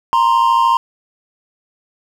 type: tone pair together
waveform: triangle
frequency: 933.2 / 1046.5 Hz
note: A#5 / C6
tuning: +2 / 0 cents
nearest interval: major second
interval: 198 cents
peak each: -11 dBFS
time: 0.13-0.77 s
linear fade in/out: 0 ms
effects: none